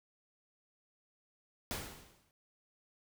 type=noise with exponential decay; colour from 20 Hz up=pink; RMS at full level=-37 dBFS; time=1.71-2.31 s; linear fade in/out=0 ms; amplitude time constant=130 ms; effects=none